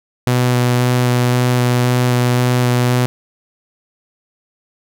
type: tone with vibrato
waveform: sawtooth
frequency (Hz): 123.7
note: B2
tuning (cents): +3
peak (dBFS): -8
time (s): 0.27-3.06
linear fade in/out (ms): 0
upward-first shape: square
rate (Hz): 1.9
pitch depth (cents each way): 8
effects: none